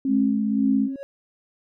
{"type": "tone with tremolo", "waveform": "sine", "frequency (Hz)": 269.5, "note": "C#4", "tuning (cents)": -49, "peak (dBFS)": -18, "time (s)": [0.05, 0.96], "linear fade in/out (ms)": 2, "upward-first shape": "sine", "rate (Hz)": 1.9, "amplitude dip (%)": 70}
{"type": "tone", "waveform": "sine", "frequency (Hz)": 212.6, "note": "G#3", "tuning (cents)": 41, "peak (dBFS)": -21, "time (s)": [0.07, 0.89], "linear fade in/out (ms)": 50}
{"type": "tone with exponential growth", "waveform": "triangle", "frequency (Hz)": 554.4, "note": "C#5", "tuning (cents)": 0, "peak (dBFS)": -27, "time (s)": [0.83, 1.03], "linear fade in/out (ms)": 0, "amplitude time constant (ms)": 42}
{"effects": []}